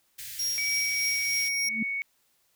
white band-stop noise, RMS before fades -40 dBFS, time 0.18-1.49 s, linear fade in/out 10 ms, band 140 to 1700 Hz, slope 48 dB/octave
40% pulse tone with tremolo, 5600 Hz, F8, 4 cents sharp, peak -25 dBFS, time 0.39-1.69 s, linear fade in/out 5 ms, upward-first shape triangle, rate 3.3 Hz, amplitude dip 45%
sine tone with pitch glide, 2280 to 2223 Hz, C#7 to C#7, +48 to +4 cents, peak -28 dBFS, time 0.58-2.02 s, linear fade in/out 0 ms, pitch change -44 cents, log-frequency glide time 0.69-1.85 s
sine tone with exponential growth, 221.9 Hz, A3, 15 cents sharp, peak -24 dBFS, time 1.64-1.83 s, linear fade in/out 5 ms, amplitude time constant 41 ms
effects white hiss -69 dBFS RMS until 2.55 s

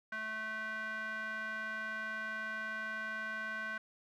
square tone with band-pass filter, 218.1 Hz, A3, 15 cents flat, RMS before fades -40 dBFS, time 0.12-3.78 s, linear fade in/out 5 ms, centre 1600 Hz, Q 5, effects none

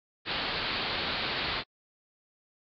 white low-pass noise, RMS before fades -32 dBFS, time 0.25-1.64 s, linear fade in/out 50 ms, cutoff 4600 Hz, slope 96 dB/octave, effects AAC 64 kbps

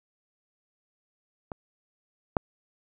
clicks, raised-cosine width 1 ms, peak -21 / -8 dBFS, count 2, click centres 1.518 / 2.368 s, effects none

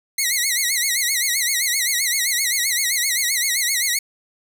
10% pulse tone with vibrato, 2043 Hz, C7, 42 cents flat, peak -9 dBFS, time 0.18-3.99 s, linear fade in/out 5 ms, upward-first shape sine, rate 7.7 Hz, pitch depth 140 cents each way, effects none

